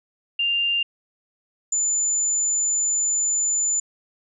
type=tone pair in turn; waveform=sine; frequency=2794 / 7040 Hz; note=F7 / A8; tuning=0 / 0 cents; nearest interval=octave + major third; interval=1600 cents; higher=second; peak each=-19 dBFS; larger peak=neither; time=0.39-0.83 / 1.72-3.8 s; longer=second; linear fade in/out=5 ms; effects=none